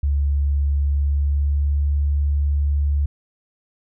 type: tone with pitch glide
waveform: sine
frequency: 71 to 71.95 Hz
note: C#2 to D2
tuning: +42 to -35 cents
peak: -16 dBFS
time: 0.03-3.06 s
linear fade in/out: 5 ms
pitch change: +23 cents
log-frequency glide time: 0.87-1.85 s
effects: none